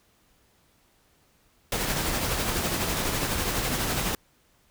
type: noise with tremolo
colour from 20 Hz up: pink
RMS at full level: -26 dBFS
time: 1.72-4.15 s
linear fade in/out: 2 ms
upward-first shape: sine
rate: 12 Hz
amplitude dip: 35%
effects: pink hiss -64 dBFS RMS until 4.7 s